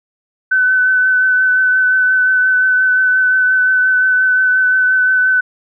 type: tone with vibrato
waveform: sine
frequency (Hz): 1512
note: F#6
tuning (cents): +37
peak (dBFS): -9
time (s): 0.51-5.41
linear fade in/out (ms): 10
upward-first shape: triangle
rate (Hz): 5.7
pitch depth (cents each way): 20
effects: none